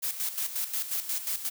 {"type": "noise with tremolo", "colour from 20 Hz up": "blue", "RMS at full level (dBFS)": -30, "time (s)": [0.02, 1.5], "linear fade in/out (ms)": 20, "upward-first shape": "square", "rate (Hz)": 5.6, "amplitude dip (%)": 65, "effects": []}